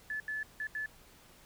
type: tone bursts at uneven times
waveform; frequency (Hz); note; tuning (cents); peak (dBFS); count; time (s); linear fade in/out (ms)
sine; 1730; A6; -30; -34; 4; 0.1-0.2 / 0.28-0.43 / 0.6-0.67 / 0.75-0.86; 2
effects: pink hiss -59 dBFS RMS until 1.45 s